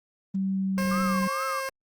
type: tone with pitch glide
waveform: sine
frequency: 192.5 to 191.06 Hz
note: G3 to G3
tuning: -31 to -44 cents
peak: -24 dBFS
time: 0.34-1.28 s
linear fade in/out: 10 ms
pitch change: -13 cents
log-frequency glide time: 0.45-0.91 s
type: tone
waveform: 15% pulse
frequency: 534 Hz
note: C5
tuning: 35 cents sharp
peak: -23 dBFS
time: 0.78-1.69 s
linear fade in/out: 0 ms
type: tone with vibrato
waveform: sine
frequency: 1174.7 Hz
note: D6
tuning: in tune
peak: -29 dBFS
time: 0.91-1.6 s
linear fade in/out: 5 ms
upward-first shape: triangle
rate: 2.3 Hz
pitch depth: 220 cents each way
effects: Opus 24 kbps